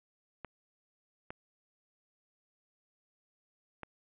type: clicks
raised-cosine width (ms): 0.5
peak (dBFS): -26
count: 3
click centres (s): 0.447 / 1.305 / 3.833
effects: resampled to 8000 Hz + 11-bit